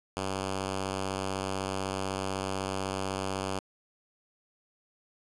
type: tone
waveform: 5% pulse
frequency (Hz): 96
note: G2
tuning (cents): -36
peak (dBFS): -20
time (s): 0.17-3.59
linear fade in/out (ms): 0
effects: resampled to 24000 Hz + 8-bit